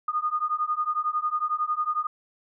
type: beating tone pair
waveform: sine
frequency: 1222 / 1233 Hz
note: D#6 / D#6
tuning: -32 / -16 cents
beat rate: 11 Hz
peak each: -27 / -27 dBFS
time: 0.08-2.07 s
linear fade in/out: 5 ms
effects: none